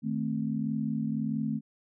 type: chord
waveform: sine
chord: A diminished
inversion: second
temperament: equal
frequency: 155.56 / 220 / 261.6 Hz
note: Eb3 / A3 / C4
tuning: 0 / 0 / 0 cents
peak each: -34 / -30 / -34 dBFS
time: 0.02-1.61 s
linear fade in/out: 50 ms
effects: none